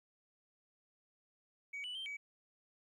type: tone with pitch steps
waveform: sine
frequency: 2259 / 2966 / 3140 / 2276 Hz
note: C#7 / F#7 / G7 / C#7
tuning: +32 / +4 / +2 / +45 cents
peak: -39 dBFS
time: 1.73-2.17 s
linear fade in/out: 10 ms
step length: 110 ms
effects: tanh soft clip ceiling -39 dBFS + 13-bit